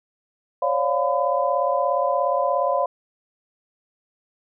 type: tone cluster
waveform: sine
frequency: 541 / 578 / 701 / 1008 Hz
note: C#5 / D5 / F5 / B5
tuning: -42 / -28 / +6 / +35 cents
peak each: -24 dBFS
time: 0.62-2.86 s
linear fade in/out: 5 ms
effects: none